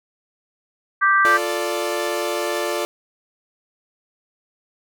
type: harmonic tone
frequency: 392 Hz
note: G4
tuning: in tune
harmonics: 3 / 4 / 5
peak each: -16 / -16 / -24 dBFS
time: 1.01-1.38 s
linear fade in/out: 20 ms
type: chord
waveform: sawtooth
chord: D minor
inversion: first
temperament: equal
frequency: 349.2 / 440 / 587.3 Hz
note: F4 / A4 / D5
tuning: 0 / 0 / 0 cents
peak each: -22 / -23 / -21 dBFS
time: 1.25-2.85 s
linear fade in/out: 0 ms
effects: none